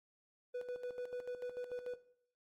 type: tone with tremolo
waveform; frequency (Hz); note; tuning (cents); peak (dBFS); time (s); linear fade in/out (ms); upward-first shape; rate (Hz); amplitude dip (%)
triangle; 493.9; B4; 0; -36; 0.54-1.96; 10; square; 6.8; 60
effects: noise-tail reverb RT60 0.7 s tail -17 dB re dry + AAC 48 kbps